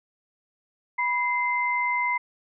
sine tone pair together, 982.1 / 2075 Hz, B5 / C7, -10 / -15 cents, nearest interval octave + minor second, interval 1295 cents, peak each -25 dBFS, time 0.98-2.18 s, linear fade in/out 10 ms, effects none

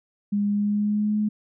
sine tone with pitch glide, 204.2 to 211.5 Hz, G#3 to G#3, -29 to +32 cents, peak -20 dBFS, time 0.32-1.29 s, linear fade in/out 10 ms, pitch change +61 cents, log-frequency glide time 0.47-1.17 s, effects none

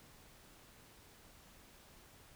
silence, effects pink hiss -61 dBFS RMS until 2.35 s

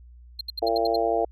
triangle tone bursts, 4186 Hz, C8, in tune, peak -26 dBFS, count 7, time 0.39-0.962 s, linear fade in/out 5 ms, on 20 ms, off 72 ms
harmonic tone, 113.8 Hz, A#2, 41 cents flat, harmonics 3 / 4 / 5 / 6 / 7, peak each -30 / -26 / -30 / -24 / -30 dBFS, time 0.62-1.25 s, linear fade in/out 5 ms
effects added 60 Hz sine -45 dBFS peak until 1.31 s

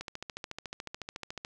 click train, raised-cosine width 0.2 ms, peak -21 dBFS, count 21, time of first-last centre 0.01-1.449 s, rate 13.9 Hz, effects none

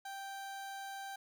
30% pulse tone, 784 Hz, G5, in tune, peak -40 dBFS, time 0.05-1.16 s, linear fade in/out 5 ms, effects none

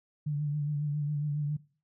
sine tone with vibrato, 147.4 Hz, D3, 7 cents sharp, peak -28 dBFS, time 0.26-1.57 s, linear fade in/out 10 ms, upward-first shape triangle, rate 7.3 Hz, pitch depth 50 cents each way, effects noise-tail reverb RT60 0.4 s tail -20 dB re dry

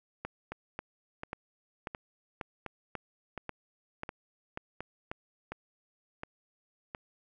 two click trains, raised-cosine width 0.5 ms, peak -21 / -23 dBFS, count 10 / 10, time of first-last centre 0.25-5.115 / 0.52-6.949 s, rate 1.85 / 1.4 Hz, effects none

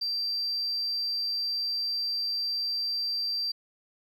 sine tone, 4699 Hz, D8, in tune, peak -26 dBFS, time 0.01-3.52 s, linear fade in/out 10 ms, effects tanh soft clip ceiling -24 dBFS + 11-bit

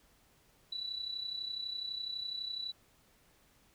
sine tone with amplitude modulation, 3951 Hz, B7, in tune, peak -34 dBFS, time 0.72-2.72 s, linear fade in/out 5 ms, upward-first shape sine, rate 32 Hz, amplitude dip 65%, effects pink hiss -67 dBFS RMS until 3.74 s

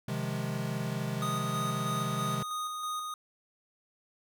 square chord, F minor seventh, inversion second, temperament equal, 130.81 / 155.56 / 174.61 / 207.7 Hz, C3 / Eb3 / F3 / Ab3, 0 / 0 / 0 / 0 cents, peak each -36 / -38 / -41 / -38 dBFS, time 0.08-2.43 s, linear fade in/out 5 ms
square tone with tremolo, 1240 Hz, D#6, 6 cents flat, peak -33 dBFS, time 1.22-3.14 s, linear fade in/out 2 ms, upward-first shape square, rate 3.1 Hz, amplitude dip 30%
effects none

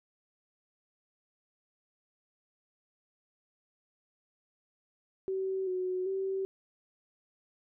sine tone with pitch steps, 381.5 / 368.3 / 384.7 Hz, G4 / F#4 / G4, -47 / -8 / -33 cents, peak -30 dBFS, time 5.28-6.45 s, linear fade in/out 0 ms, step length 390 ms, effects none

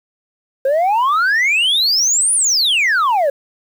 sine exponential two-way sweep, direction up then down, 520 to 9980 to 536 Hz, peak -9 dBFS, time 0.65-3.3 s, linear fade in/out 5 ms, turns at 2.34 s, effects tanh soft clip ceiling -11 dBFS + 7-bit

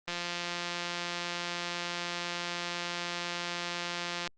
click train, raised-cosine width 0.2 ms, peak -17 dBFS, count 731, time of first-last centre 0.08-4.275 s, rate 174 Hz, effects low-pass 7000 Hz 12 dB/octave + Opus 24 kbps

